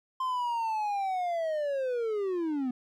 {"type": "linear sweep", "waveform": "triangle", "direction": "down", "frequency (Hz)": [1046.5, 243.4], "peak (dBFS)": -26, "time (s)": [0.2, 2.71], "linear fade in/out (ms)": 5, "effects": []}